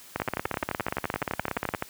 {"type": "two click trains", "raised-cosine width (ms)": 0.5, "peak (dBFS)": [-12, -12], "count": [20, 28], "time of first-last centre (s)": [[0.2, 1.824], [0.16, 1.748]], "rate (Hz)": [11.7, 17], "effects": ["white hiss -49 dBFS RMS until 1.89 s", "high-pass 60 Hz 12 dB/octave"]}